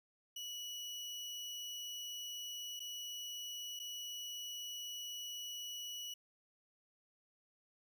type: tone with dropouts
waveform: 30% pulse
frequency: 2936 Hz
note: F#7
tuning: 14 cents flat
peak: -40 dBFS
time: 0.36-6.14 s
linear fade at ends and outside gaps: 5 ms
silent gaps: 2.795-2.802 / 3.793-3.798 s
effects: none